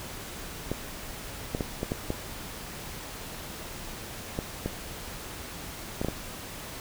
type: clicks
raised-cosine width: 2 ms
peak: -15 dBFS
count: 11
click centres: 0.716 / 1.549 / 1.608 / 1.831 / 1.919 / 2.104 / 4.389 / 4.66 / 6.015 / 6.047 / 6.085 s
effects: pink hiss -40 dBFS RMS until 6.8 s